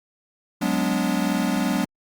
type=chord; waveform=square; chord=G# half-diminished seventh; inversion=third; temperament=equal with one note detuned; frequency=185 / 207.7 / 246.9 / 287.6 Hz; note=F#3 / G#3 / B3 / D4; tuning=0 / 0 / 0 / -36 cents; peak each=-27 dBFS; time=0.61-1.85 s; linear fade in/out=10 ms; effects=Opus 48 kbps